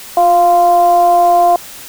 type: tone with frequency modulation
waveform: sine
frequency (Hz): 697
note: F5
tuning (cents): -4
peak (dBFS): -6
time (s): 0.17-1.56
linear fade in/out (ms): 2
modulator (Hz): 344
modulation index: 0.46
effects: white hiss -32 dBFS RMS until 1.88 s